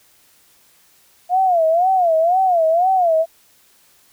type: tone with vibrato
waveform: sine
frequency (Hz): 698.5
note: F5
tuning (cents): 0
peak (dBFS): -12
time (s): 1.29-3.26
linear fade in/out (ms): 50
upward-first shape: sine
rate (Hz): 2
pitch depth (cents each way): 160
effects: white hiss -54 dBFS RMS until 4.12 s